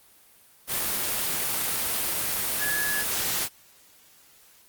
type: tone in noise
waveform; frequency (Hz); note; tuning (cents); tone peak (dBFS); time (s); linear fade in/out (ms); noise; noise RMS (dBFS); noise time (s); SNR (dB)
sine; 1694; G#6; +34; -27; 2.58-3.05; 50; white; -27; 0.67-3.49; -3
effects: white hiss -56 dBFS RMS until 4.68 s + Opus 32 kbps